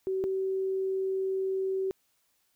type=tone pair in turn; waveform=sine; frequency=380 / 382.1 Hz; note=F#4 / G4; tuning=+46 / -44 cents; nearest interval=unison; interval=10 cents; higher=second; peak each=-27 dBFS; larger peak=neither; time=0.07-0.24 / 0.24-1.91 s; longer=second; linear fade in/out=0 ms; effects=white hiss -72 dBFS RMS until 2.55 s